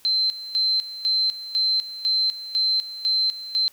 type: tone with tremolo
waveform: sine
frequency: 4100 Hz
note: C8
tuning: 36 cents flat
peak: -18 dBFS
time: 0.05-3.68 s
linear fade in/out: 0 ms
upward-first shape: square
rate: 2 Hz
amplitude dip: 80%
effects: white hiss -54 dBFS RMS until 3.72 s